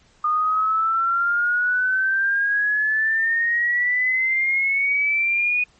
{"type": "exponential sweep", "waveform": "sine", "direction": "up", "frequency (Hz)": [1218, 2479], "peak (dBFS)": -17, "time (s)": [0.24, 5.64], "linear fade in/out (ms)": 5, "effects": ["pink hiss -57 dBFS RMS until 5.79 s", "MP3 32 kbps"]}